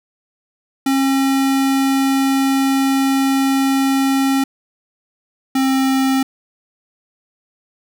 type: tone pair in turn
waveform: square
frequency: 270 / 266.1 Hz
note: C#4 / C4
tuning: -45 / +29 cents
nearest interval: unison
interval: 26 cents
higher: first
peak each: -14 dBFS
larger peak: neither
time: 0.86-4.44 / 5.55-6.23 s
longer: first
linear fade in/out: 5 ms
effects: none